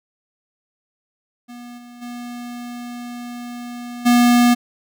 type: tone with level steps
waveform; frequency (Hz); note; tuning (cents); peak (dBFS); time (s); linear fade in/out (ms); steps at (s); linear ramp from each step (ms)
square; 241.8; B3; -36; -35 / -39 / -30 / -11; 1.48-4.55; 20; 1.77 / 2.01 / 4.05; 20
effects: none